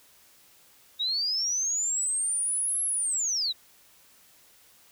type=linear two-way sweep; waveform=sine; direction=up then down; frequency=3729 to 11175 to 3729 Hz; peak=-25 dBFS; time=0.99-3.53 s; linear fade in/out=20 ms; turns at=2.84 s; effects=white hiss -58 dBFS RMS until 4.91 s